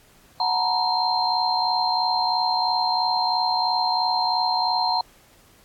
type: tone cluster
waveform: sine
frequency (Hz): 737 / 900 / 963 / 4164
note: F#5 / A5 / B5 / C8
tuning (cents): -7 / +39 / -44 / -9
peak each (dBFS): -25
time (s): 0.4-5.01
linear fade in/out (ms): 2
effects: pink hiss -55 dBFS RMS until 5.64 s + AAC 64 kbps